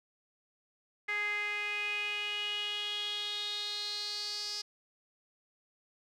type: tone with band-pass filter sweep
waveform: sawtooth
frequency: 414.9 Hz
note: G#4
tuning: 2 cents flat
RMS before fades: -36 dBFS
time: 1.08-4.62 s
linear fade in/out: 10 ms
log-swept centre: 2000 to 5000 Hz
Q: 7.1
effects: none